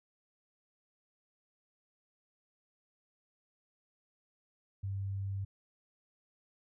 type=tone; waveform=sine; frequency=98 Hz; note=G2; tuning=in tune; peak=-34 dBFS; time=4.83-5.45 s; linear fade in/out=10 ms; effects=none